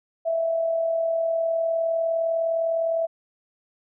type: tone with amplitude modulation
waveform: sine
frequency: 659.3 Hz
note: E5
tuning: in tune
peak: -19 dBFS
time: 0.25-3.07 s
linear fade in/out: 20 ms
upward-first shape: sine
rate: 39.8 Hz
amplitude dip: 40%
effects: none